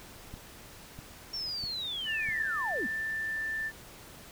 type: click train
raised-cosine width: 5 ms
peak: -31 dBFS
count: 4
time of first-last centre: 0.34-2.288 s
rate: 1.54 Hz
type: linear sweep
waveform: sine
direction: down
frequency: 5530 to 182.5 Hz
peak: -33 dBFS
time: 1.33-2.87 s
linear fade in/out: 10 ms
type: tone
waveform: sine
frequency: 1773 Hz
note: A6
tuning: 13 cents sharp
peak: -31 dBFS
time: 2.05-3.72 s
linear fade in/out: 50 ms
effects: pink hiss -50 dBFS RMS until 4.31 s